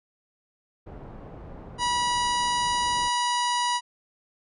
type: low-pass noise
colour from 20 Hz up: pink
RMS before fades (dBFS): -42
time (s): 0.86-3.09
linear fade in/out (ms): 10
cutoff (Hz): 810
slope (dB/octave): 12
type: harmonic tone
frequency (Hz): 971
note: B5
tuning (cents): -30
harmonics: 1 / 2 / 3 / 4 / 5 / 6 / 7 / 9 / 10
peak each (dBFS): -24 / -33 / -32 / -35 / -35 / -40 / -38 / -41 / -43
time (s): 1.78-3.81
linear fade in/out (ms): 50
effects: none